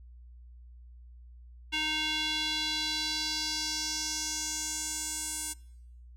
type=tone with band-pass filter sweep; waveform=square; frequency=309.4 Hz; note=D#4; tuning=10 cents flat; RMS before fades=-33 dBFS; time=1.72-5.54 s; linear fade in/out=20 ms; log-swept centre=2900 to 8800 Hz; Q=2.8; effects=noise-tail reverb RT60 0.9 s tail -25 dB re dry + added 60 Hz sine -48 dBFS peak until 6.16 s